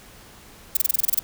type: noise bursts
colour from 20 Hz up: violet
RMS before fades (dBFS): -18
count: 10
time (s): 0.75-1.193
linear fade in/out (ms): 5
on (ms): 20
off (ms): 27
effects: pink hiss -47 dBFS RMS until 1.23 s